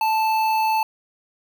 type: tone with notch filter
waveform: square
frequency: 879 Hz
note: A5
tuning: 2 cents flat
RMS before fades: -20 dBFS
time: 0.01-0.83 s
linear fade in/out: 2 ms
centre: 7500 Hz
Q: 0.63
effects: none